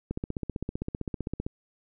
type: click train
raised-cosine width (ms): 3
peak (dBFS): -18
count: 22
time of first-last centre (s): 0.11-1.465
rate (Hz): 15.5
effects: none